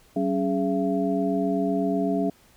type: tone cluster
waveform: sine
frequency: 190.1 / 278.1 / 416.2 / 675 Hz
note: F#3 / C#4 / G#4 / E5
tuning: +47 / +6 / +4 / +41 cents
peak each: -27 / -25 / -29 / -28 dBFS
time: 0.16-2.3 s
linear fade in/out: 5 ms
effects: pink hiss -57 dBFS RMS until 2.56 s